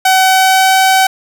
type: tone with pitch glide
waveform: sawtooth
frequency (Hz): 756 to 761.3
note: F#5 to F#5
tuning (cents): +37 to +49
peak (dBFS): -3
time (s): 0.05-1.07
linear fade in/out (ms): 5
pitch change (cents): +12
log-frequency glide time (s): 0.23-0.73
effects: none